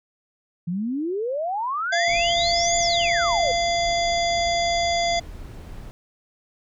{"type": "exponential two-way sweep", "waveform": "sine", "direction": "up then down", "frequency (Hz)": [164.3, 7260, 477.5], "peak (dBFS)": -23, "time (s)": [0.67, 3.52], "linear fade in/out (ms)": 10, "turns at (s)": 2.77}
{"type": "harmonic tone", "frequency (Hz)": 687, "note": "F5", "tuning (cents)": -29, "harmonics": [1, 3, 5, 7, 9, 10], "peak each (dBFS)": [-21, -28, -29, -30, -37, -35], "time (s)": [1.92, 5.2], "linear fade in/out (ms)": 10}
{"type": "noise", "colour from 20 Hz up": "brown", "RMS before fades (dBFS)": -37, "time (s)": [2.08, 5.91], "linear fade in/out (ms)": 0}
{"effects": []}